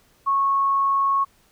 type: tone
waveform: sine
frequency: 1100 Hz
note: C#6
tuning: 14 cents flat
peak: -17 dBFS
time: 0.26-1.25 s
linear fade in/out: 20 ms
effects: pink hiss -59 dBFS RMS until 1.51 s